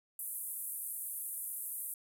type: band-pass noise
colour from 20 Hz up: white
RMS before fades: -41 dBFS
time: 0.19-1.94 s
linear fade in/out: 2 ms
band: 9200 to 14000 Hz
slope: 48 dB/octave
effects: none